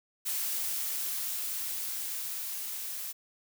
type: noise with level ramp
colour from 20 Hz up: blue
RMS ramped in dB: -32 to -38 dBFS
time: 0.25-3.13 s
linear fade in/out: 20 ms
effects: none